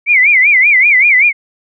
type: tone with vibrato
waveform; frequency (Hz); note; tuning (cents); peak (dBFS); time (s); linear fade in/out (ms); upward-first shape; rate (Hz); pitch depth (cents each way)
sine; 2203; C#7; -11; -5; 0.06-1.33; 50; sine; 5.2; 180
effects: none